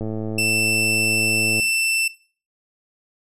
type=click train; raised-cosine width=2 ms; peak=-15 dBFS; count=174; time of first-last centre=0.01-1.597 s; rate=109 Hz
type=tone; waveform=sawtooth; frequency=2671 Hz; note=E7; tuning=22 cents sharp; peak=-15 dBFS; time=0.38-2.08 s; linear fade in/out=5 ms
effects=noise-tail reverb RT60 0.4 s tail -19 dB re dry + resampled to 32000 Hz